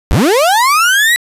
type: linear sweep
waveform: 35% pulse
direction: up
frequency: 32.7 to 1975.5 Hz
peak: -6 dBFS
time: 0.11-1.16 s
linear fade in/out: 0 ms
effects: resampled to 32000 Hz + 7-bit